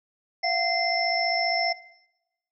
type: tone cluster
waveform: sine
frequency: 680 / 735 / 2078 / 5320 Hz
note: F5 / F#5 / C7 / E8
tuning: -46 / -12 / -12 / +15 cents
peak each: -28 dBFS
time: 0.43-1.73 s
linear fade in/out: 10 ms
effects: noise-tail reverb RT60 0.9 s tail -19 dB re dry